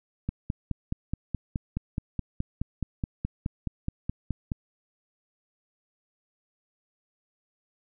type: click train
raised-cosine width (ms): 5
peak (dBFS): -16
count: 21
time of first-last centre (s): 0.29-4.518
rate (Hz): 4.73
effects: none